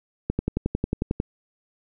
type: click train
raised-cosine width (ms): 3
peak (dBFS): -10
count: 11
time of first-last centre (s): 0.3-1.201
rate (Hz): 11.1
effects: none